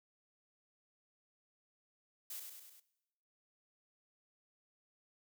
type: noise with echo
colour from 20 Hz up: blue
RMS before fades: -45 dBFS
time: 2.3-2.4 s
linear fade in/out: 5 ms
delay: 100 ms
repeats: 4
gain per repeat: -4 dB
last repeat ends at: 2.8 s
effects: noise-tail reverb RT60 0.9 s tail -18 dB re dry